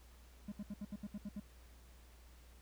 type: tone bursts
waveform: triangle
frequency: 205.2 Hz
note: G#3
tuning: 21 cents flat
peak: -39 dBFS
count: 9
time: 0.48-1.4 s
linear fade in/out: 5 ms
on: 40 ms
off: 70 ms
effects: added 60 Hz sine -58 dBFS peak until 2.61 s + pink hiss -66 dBFS RMS until 2.61 s